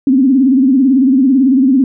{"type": "tone with vibrato", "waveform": "sine", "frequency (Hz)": 263.9, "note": "C4", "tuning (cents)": 15, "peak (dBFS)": -6, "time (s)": [0.07, 1.84], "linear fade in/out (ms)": 2, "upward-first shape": "sine", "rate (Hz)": 18, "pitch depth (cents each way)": 120, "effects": []}